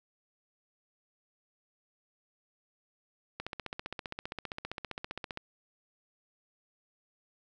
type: click train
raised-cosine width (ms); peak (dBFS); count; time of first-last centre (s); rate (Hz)
0.3; -21; 31; 3.4-5.374; 15.2
effects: none